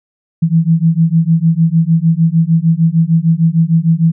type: beating tone pair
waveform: sine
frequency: 161 / 167.6 Hz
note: E3 / E3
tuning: -41 / +29 cents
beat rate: 6.6 Hz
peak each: -11 dBFS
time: 0.42-4.12 s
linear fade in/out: 10 ms
effects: none